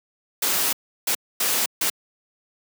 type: noise bursts at uneven times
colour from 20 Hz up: white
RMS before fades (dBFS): -22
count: 4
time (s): 0.42-0.73 / 1.07-1.15 / 1.4-1.66 / 1.81-1.9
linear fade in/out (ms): 5
effects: high-pass 200 Hz 12 dB/octave